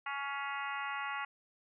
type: harmonic tone with a mistuned harmonic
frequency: 280 Hz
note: C#4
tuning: 18 cents sharp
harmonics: 3 / 4 / 5 / 6 / 7 / 8 / 9 / 10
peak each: -42 / -41 / -42 / -49 / -43 / -50 / -48 / -49 dBFS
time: 0.06-1.25 s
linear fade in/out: 5 ms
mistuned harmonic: 8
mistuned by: -50 cents
effects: none